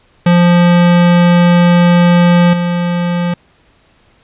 square tone with level steps, 174.61 Hz, F3, in tune, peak -6 / -13 dBFS, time 0.26-3.34 s, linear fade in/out 5 ms, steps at 2.53 s, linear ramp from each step 5 ms, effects pink hiss -51 dBFS RMS until 4.23 s + resampled to 8000 Hz

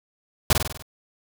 pink noise with echo, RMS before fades -17 dBFS, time 0.5-0.53 s, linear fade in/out 2 ms, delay 49 ms, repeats 6, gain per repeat -4 dB, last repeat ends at 0.824 s, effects none

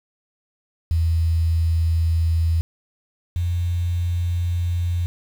sine tone pair in turn, 82.41 / 87.14 Hz, E2 / F2, 0 / -3 cents, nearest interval minor second, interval 97 cents, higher second, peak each -16 / -19 dBFS, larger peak first, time 0.91-2.61 / 3.36-5.06 s, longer neither, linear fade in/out 0 ms, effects 7-bit

